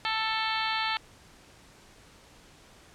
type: harmonic tone with a mistuned harmonic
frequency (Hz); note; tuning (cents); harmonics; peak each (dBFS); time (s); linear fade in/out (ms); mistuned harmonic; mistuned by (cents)
441.2; A4; +5; 2 / 3 / 4 / 5 / 6 / 7 / 8 / 9 / 10; -32 / -34 / -35 / -36 / -37 / -37 / -38 / -39 / -39; 0.05-0.97; 0; 7; +27
effects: pink hiss -55 dBFS RMS until 2.94 s + low-pass 9000 Hz 12 dB/octave